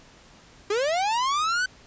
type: linear sweep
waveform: 45% pulse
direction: up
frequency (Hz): 392 to 1532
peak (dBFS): -22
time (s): 0.7-1.66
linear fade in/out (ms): 5
effects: pink hiss -52 dBFS RMS until 1.86 s + resampled to 16000 Hz